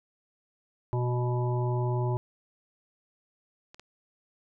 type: harmonic tone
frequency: 123 Hz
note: B2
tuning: 7 cents flat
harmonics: 1 / 3 / 5 / 7 / 8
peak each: -26 / -33 / -39 / -38 / -40 dBFS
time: 0.93-2.17 s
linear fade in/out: 0 ms
type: clicks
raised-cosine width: 0.2 ms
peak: -30 / -29 dBFS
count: 2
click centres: 3.745 / 3.796 s
effects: none